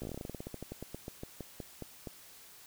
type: slowing click train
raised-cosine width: 2 ms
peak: -27 dBFS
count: 25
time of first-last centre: 0.02-2.072 s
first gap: 15 ms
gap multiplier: 1.13
effects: white hiss -55 dBFS RMS until 2.66 s